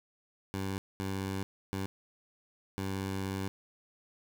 15% pulse tone bursts at uneven times, 96.5 Hz, G2, 27 cents flat, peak -27 dBFS, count 4, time 0.54-0.78 / 1-1.43 / 1.73-1.86 / 2.78-3.48 s, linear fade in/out 0 ms, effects none

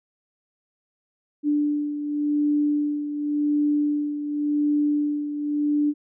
sine beating tone pair, 294.3 / 295.2 Hz, D4 / D4, +4 / +9 cents, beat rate 0.9 Hz, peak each -21 / -28 dBFS, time 1.43-5.94 s, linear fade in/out 50 ms, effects none

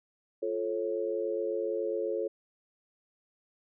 sine chord, F augmented, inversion none, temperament just, 349.2 / 436.5 / 545.7 Hz, F4 / A4 / C#5, 0 / -14 / -27 cents, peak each -35 / -32 / -34 dBFS, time 0.42-2.28 s, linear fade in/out 10 ms, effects none

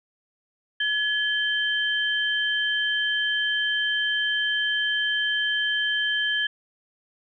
sine tone pair together, 1700 / 3120 Hz, G#6 / G7, +40 / -9 cents, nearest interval major seventh, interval 1051 cents, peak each -24 / -25 dBFS, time 0.8-6.47 s, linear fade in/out 5 ms, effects none

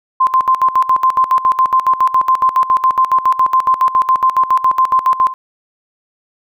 sine tone with tremolo, 1042 Hz, C6, 7 cents flat, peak -7 dBFS, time 0.2-5.34 s, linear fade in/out 10 ms, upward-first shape square, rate 7.2 Hz, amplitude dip 80%, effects none

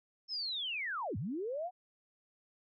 sine linear two-way sweep, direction down then up, 5350 to 86 to 751 Hz, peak -35 dBFS, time 0.28-1.71 s, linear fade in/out 50 ms, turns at 1.17 s, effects none

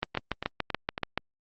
two click trains, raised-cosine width 0.3 ms, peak -10 / -15 dBFS, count 9 / 4, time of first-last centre 0.03-1.176 / 0.15-0.979 s, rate 6.98 / 3.62 Hz, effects low-pass 4000 Hz 12 dB/octave + Opus 32 kbps

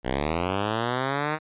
5% pulse linear sweep, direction up, 59.4 to 157.9 Hz, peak -13 dBFS, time 0.03-1.39 s, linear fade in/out 50 ms, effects resampled to 8000 Hz

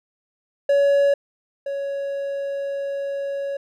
triangle tone pair in turn, 563 / 557.2 Hz, C#5 / C#5, +27 / +9 cents, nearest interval unison, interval 18 cents, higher first, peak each -12 / -22 dBFS, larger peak first, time 0.69-1.14 / 1.66-3.57 s, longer second, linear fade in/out 5 ms, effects none

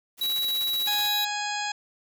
white noise with tremolo, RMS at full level -38 dBFS, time 0.17-1.1 s, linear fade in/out 50 ms, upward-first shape square, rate 16 Hz, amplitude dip 55%
square tone, 3900 Hz, B7, 23 cents flat, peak -25 dBFS, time 0.21-1.25 s, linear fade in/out 5 ms
harmonic tone, 830.6 Hz, G#5, in tune, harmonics 1 / 2 / 3 / 4 / 5 / 6 / 8 / 9, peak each -31 / -34 / -36 / -37 / -38 / -39 / -40 / -41 dBFS, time 0.87-1.72 s, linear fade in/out 5 ms
effects none

